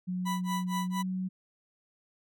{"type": "tone with pitch glide", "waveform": "sine", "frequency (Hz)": [182, 185.82], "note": ["F#3", "F#3"], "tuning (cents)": [-28, 8], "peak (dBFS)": -30, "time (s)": [0.07, 1.29], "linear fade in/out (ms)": 20, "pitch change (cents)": 36, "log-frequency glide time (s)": [0.88, 0.96]}
{"type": "tone with tremolo", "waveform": "40% pulse", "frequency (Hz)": 987.8, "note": "B5", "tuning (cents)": 0, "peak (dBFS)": -30, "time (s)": [0.25, 1.03], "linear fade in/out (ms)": 20, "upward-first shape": "sine", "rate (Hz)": 4.3, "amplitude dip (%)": 100}
{"effects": []}